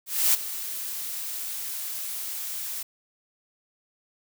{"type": "noise with ADSR envelope", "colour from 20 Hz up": "blue", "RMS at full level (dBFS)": -19, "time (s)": [0.06, 2.83], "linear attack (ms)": 280, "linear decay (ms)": 14, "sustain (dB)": -14, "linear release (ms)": 6, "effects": []}